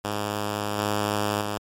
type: tone with level steps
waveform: 5% pulse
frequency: 103.83 Hz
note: G#2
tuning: in tune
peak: -15 / -12 / -16 dBFS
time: 0.04-1.58 s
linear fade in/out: 10 ms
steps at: 0.78 / 1.41 s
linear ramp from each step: 5 ms
effects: MP3 64 kbps